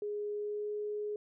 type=tone with pitch glide; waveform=sine; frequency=415.3 to 418.4 Hz; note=G#4 to G#4; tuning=0 to +13 cents; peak=-34 dBFS; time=0.02-1.16 s; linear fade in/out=2 ms; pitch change=+13 cents; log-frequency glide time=0.33-0.71 s; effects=none